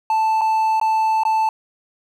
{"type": "tone with dropouts", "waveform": "triangle", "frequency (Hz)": 880, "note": "A5", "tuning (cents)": 0, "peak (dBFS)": -13, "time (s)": [0.1, 1.49], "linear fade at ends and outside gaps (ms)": 2, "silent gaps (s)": [[0.411, 0.415], [0.799, 0.813], [1.235, 1.251]], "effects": ["9-bit"]}